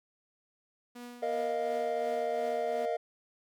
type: tone with tremolo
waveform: sawtooth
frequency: 242.7 Hz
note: B3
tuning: 30 cents flat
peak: -38 dBFS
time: 0.95-2.86 s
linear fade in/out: 10 ms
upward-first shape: triangle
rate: 2.8 Hz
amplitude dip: 60%
type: chord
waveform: triangle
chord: Bb suspended fourth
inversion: none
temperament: equal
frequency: 466.2 / 622.3 / 698.5 Hz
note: Bb4 / Eb5 / F5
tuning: 0 / 0 / 0 cents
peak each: -32 dBFS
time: 1.22-2.97 s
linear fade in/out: 10 ms
effects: none